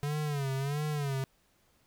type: tone with vibrato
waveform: square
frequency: 142.6 Hz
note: C#3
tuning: 49 cents sharp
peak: -31 dBFS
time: 0.03-1.24 s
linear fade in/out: 0 ms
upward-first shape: sine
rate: 1.5 Hz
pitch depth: 110 cents each way
effects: pink hiss -69 dBFS RMS until 1.86 s